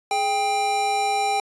square tone pair together, 420.4 / 793.6 Hz, G#4 / G5, +21 / +21 cents, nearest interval major seventh, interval 1100 cents, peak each -31 / -21 dBFS, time 0.11-1.4 s, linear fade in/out 2 ms, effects resampled to 22050 Hz

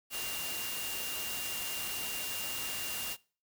sine tone in noise, 2794 Hz, F7, in tune, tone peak -41 dBFS, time 0.1-3.17 s, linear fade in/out 50 ms, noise white, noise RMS -38 dBFS, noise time 0.1-3.17 s, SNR -6 dB, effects noise-tail reverb RT60 0.4 s tail -23 dB re dry

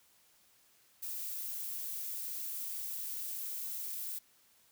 violet noise, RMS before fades -40 dBFS, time 1.02-4.19 s, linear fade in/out 10 ms, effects white hiss -67 dBFS RMS until 4.71 s

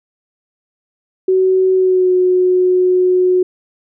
sine tone with pitch glide, 375.3 to 365.7 Hz, F#4 to F#4, +25 to -20 cents, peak -9 dBFS, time 1.28-3.43 s, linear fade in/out 5 ms, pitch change -45 cents, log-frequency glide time 1.74-2.13 s, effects none

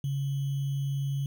sine tone with sample-and-hold, 138.59 Hz, C#3, in tune, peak -27 dBFS, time 0.04-1.26 s, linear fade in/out 2 ms, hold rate 3150 Hz, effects none

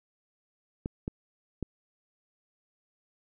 clicks, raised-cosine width 3 ms, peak -19 dBFS, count 3, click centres 0.859 / 1.079 / 1.627 s, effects none

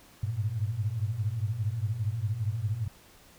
sine tone cluster, 99.3 / 104.2 / 116.6 Hz, G2 / G#2 / A#2, +23 / +6 / +1 cents, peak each -33 / -33 / -31 dBFS, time 0.23-2.88 s, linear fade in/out 5 ms, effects pink hiss -56 dBFS RMS until 3.38 s

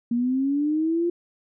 sine linear sweep, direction up, 233.1 to 349.2 Hz, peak -20 dBFS, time 0.11-1.1 s, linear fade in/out 5 ms, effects none

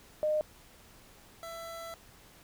sine / 25% pulse tone pair in turn, 611 / 666.1 Hz, D#5 / E5, -32 / +18 cents, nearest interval minor second, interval 150 cents, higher second, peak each -26 / -37 dBFS, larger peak first, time 0.23-0.41 / 1.43-1.94 s, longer second, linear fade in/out 0 ms, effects pink hiss -57 dBFS RMS until 2.43 s

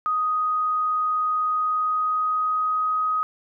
sine tone with pitch glide, 1248 to 1257.4 Hz, D#6 to D#6, +5 to +18 cents, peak -20 dBFS, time 0.06-3.23 s, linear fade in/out 0 ms, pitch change +13 cents, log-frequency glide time 1.48-2.98 s, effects none

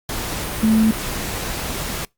sine tone in noise, 220.2 Hz, A3, 2 cents sharp, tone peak -12 dBFS, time 0.63-0.91 s, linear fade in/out 2 ms, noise pink, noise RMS -26 dBFS, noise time 0.09-2.05 s, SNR +11 dB, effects noise-tail reverb RT60 0.2 s tail -26 dB re dry + Opus 48 kbps

